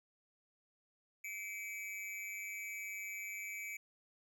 square tone with amplitude modulation, 2300 Hz, D7, 37 cents flat, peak -39 dBFS, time 1.24-3.77 s, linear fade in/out 5 ms, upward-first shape sine, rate 199 Hz, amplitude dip 80%, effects none

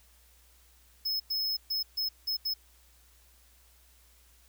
square tone bursts at uneven times, 5180 Hz, E8, 31 cents flat, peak -29 dBFS, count 6, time 1.05-1.2 / 1.3-1.57 / 1.7-1.83 / 1.97-2.09 / 2.27-2.37 / 2.45-2.54 s, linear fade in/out 10 ms, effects added 60 Hz sine -61 dBFS peak until 4.48 s + white hiss -63 dBFS RMS until 4.48 s

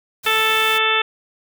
white noise, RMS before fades -31 dBFS, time 0.23-0.79 s, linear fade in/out 20 ms
harmonic tone, 440 Hz, A4, in tune, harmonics 1 / 2 / 3 / 4 / 5 / 6 / 7 / 8, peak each -25 / -26 / -21 / -23 / -25 / -21 / -27 / -22 dBFS, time 0.26-1.02 s, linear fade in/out 5 ms
effects none

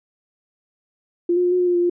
sine tone with pitch steps, 347.2 / 357.8 / 355 / 362.6 / 357.9 / 353.6 / 348.8 / 350.8 Hz, F4 / F4 / F4 / F#4 / F4 / F4 / F4 / F4, -10 / +42 / +28 / -35 / +42 / +22 / -2 / +8 cents, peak -15 dBFS, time 1.29-1.898 s, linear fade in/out 5 ms, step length 76 ms, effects none

